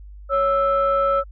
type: tone pair together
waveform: sine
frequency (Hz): 554.4 / 1318.5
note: C#5 / E6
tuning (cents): 0 / 0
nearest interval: octave + minor third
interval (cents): 1500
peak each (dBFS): -18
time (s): 0.29-1.24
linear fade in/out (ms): 50
effects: tanh soft clip ceiling -10 dBFS + added 50 Hz sine -37 dBFS peak until 1.31 s